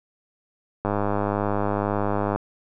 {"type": "click train", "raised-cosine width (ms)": 1, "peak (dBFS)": -10, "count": 155, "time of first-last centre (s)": [0.85, 2.36], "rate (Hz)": 102, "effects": []}